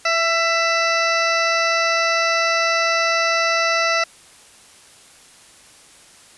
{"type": "harmonic tone with a mistuned harmonic", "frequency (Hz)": 663, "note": "E5", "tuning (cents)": 10, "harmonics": [1, 2, 3, 4, 6, 7, 8, 9], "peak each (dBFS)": [-22, -21, -22, -24, -29, -30, -29, -31], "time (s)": [0.05, 4.04], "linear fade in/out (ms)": 5, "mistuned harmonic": 2, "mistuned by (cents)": 21, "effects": ["white hiss -47 dBFS RMS until 6.37 s", "resampled to 24000 Hz"]}